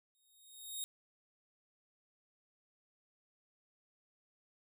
10% pulse tone with exponential growth, 3729 Hz, A#7, in tune, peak -29 dBFS, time 0.15-0.84 s, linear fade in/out 0 ms, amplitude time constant 150 ms, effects none

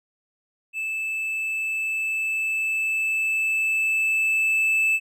triangle tone with level ramp, 2628 Hz, E7, 6 cents flat, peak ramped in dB -24 to -16 dBFS, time 0.73-5 s, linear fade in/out 50 ms, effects none

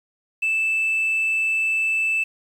sine tone, 2637 Hz, E7, in tune, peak -17 dBFS, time 0.42-2.24 s, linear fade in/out 10 ms, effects tanh soft clip ceiling -16 dBFS + 8-bit

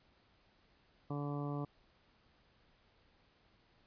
harmonic tone, 144.4 Hz, D3, 29 cents flat, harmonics 1 / 2 / 3 / 4 / 5 / 6 / 7 / 8, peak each -39 / -42 / -47 / -50 / -50 / -55 / -52 / -51 dBFS, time 1.1-1.65 s, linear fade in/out 5 ms, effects pink hiss -70 dBFS RMS until 3.86 s + resampled to 11025 Hz

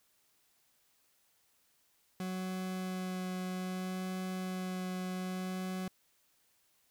40% pulse tone with vibrato, 185 Hz, F#3, in tune, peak -35 dBFS, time 2.2-5.88 s, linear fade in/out 2 ms, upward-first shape sine, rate 0.63 Hz, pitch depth 9 cents each way, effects white hiss -72 dBFS RMS until 6.9 s

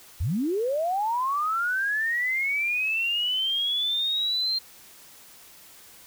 sine linear sweep, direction up, 61.74 to 4194 Hz, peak -23 dBFS, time 0.2-4.59 s, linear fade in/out 10 ms, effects white hiss -50 dBFS RMS until 6.06 s

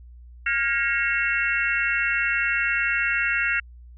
sine tone cluster, 1407 / 1639 / 1890 / 2184 / 2713 Hz, F6 / G#6 / A#6 / C#7 / E7, +12 / -23 / +23 / -26 / +49 cents, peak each -27 dBFS, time 0.46-3.6 s, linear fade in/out 5 ms, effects added 60 Hz sine -42 dBFS peak until 3.97 s

